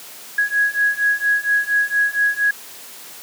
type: beating tone pair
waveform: sine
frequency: 1661.2 / 1665.5 Hz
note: G#6 / G#6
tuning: 0 / +4 cents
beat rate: 4.3 Hz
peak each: -19 / -18 dBFS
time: 0.38-2.51 s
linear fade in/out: 5 ms
effects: white hiss -38 dBFS RMS until 3.22 s + high-pass 200 Hz 12 dB/octave